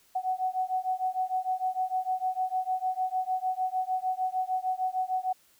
sine beating tone pair, 742 / 748.6 Hz, F#5 / F#5, +5 / +20 cents, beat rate 6.6 Hz, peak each -30 / -30 dBFS, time 0.15-5.33 s, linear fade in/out 10 ms, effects white hiss -63 dBFS RMS until 5.59 s

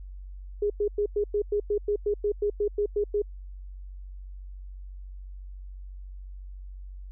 sine tone bursts, 412.7 Hz, G#4, 11 cents flat, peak -22 dBFS, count 15, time 0.62-3.22 s, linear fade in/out 5 ms, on 80 ms, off 100 ms, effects added 47 Hz sine -38 dBFS peak until 7.11 s

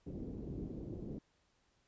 white low-pass noise, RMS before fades -44 dBFS, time 0.06-1.19 s, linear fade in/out 10 ms, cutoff 350 Hz, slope 24 dB/octave, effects pink hiss -75 dBFS RMS until 1.87 s + resampled to 16000 Hz

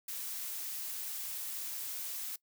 blue noise, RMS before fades -40 dBFS, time 0.08-2.36 s, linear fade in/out 5 ms, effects noise-tail reverb RT60 0.1 s tail -21 dB re dry

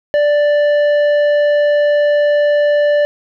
sine tone with tanh clipping, 587.3 Hz, D5, in tune, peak -11 dBFS, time 0.14-3.05 s, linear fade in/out 0 ms, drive 9 dB, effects none

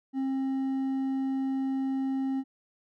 triangle tone with hard clipping, 267.2 Hz, C4, 36 cents sharp, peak -28 dBFS, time 0.13-2.44 s, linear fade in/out 50 ms, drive 7 dB, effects none

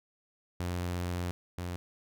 sawtooth tone pair in turn, 88.5 / 88.5 Hz, F2 / F2, +23 / +23 cents, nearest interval unison, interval 0 cents, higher neither, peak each -28 / -31 dBFS, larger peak first, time 0.6-1.31 / 1.58-1.76 s, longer first, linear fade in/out 0 ms, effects none

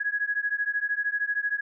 sine beating tone pair, 1661.2 / 1674.2 Hz, G#6 / G#6, 0 / +13 cents, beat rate 13 Hz, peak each -28 / -28 dBFS, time 0-1.61 s, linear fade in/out 10 ms, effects none

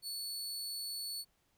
sawtooth tone, 4435 Hz, C#8, in tune, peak -36 dBFS, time 0.02-1.25 s, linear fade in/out 50 ms, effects pink hiss -75 dBFS RMS until 1.57 s

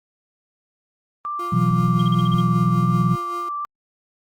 sine tone with vibrato, 1174.7 Hz, D6, in tune, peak -24 dBFS, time 1.25-3.65 s, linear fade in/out 0 ms, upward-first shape sine, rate 3.8 Hz, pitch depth 10 cents each way
40% pulse tone with tremolo, 349.2 Hz, F4, in tune, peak -30 dBFS, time 1.39-3.49 s, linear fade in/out 5 ms, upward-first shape sine, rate 5.2 Hz, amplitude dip 50%
sine chord, B suspended fourth, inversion none, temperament equal with one note detuned, 123.47 / 164.81 / 182.98 Hz, B2 / E3 / F#3, 0 / 0 / -19 cents, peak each -20 dBFS, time 1.52-3.16 s, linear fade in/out 10 ms
sine tone bursts, 3194 Hz, G7, 32 cents sharp, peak -30 dBFS, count 7, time 1.99-2.407 s, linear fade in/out 5 ms, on 27 ms, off 38 ms
effects Opus 32 kbps

